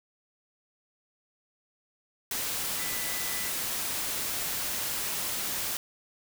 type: tone in noise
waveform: sine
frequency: 1990 Hz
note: B6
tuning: 13 cents sharp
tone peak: -40 dBFS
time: 2.79-3.49 s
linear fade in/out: 2 ms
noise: white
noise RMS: -32 dBFS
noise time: 2.31-5.77 s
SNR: -11 dB
effects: none